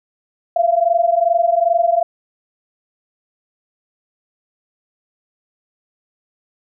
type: tone pair together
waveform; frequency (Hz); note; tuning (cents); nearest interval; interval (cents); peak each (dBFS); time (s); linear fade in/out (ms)
sine; 671 / 693.5; E5 / F5; +31 / -12; minor second; 57; -15; 0.56-2.03; 5
effects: none